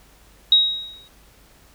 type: tone with exponential decay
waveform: sine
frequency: 3800 Hz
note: A#7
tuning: 33 cents sharp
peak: -8 dBFS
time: 0.52-1.08 s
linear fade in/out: 2 ms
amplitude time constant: 120 ms
effects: added 50 Hz sine -53 dBFS peak until 1.74 s + pink hiss -53 dBFS RMS until 1.74 s